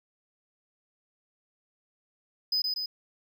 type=tone with echo; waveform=triangle; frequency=5010 Hz; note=D#8; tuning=11 cents sharp; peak=-23 dBFS; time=2.52-2.62 s; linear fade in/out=5 ms; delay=120 ms; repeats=2; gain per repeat=-3 dB; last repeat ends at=2.86 s; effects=none